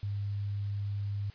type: tone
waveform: sine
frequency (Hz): 101.2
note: G#2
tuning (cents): -44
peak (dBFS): -31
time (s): 0.03-1.3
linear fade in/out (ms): 0
effects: white hiss -57 dBFS RMS until 1.34 s + resampled to 11025 Hz